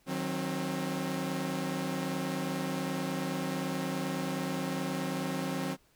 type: chord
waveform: sawtooth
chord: C diminished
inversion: first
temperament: equal with one note detuned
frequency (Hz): 155.56 / 185 / 266.2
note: Eb3 / Gb3 / C4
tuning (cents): 0 / 0 / +30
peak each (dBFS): -34 / -32 / -31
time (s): 0.06-5.77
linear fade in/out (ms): 50
effects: pink hiss -67 dBFS RMS until 5.95 s